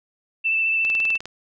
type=tone with vibrato; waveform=sine; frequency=2653 Hz; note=E7; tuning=10 cents sharp; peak=-18 dBFS; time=0.44-1.18 s; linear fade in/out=20 ms; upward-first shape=sine; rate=14 Hz; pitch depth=17 cents each way
type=click train; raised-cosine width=0.2 ms; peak=-17 dBFS; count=9; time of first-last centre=0.85-1.256 s; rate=19.7 Hz
effects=none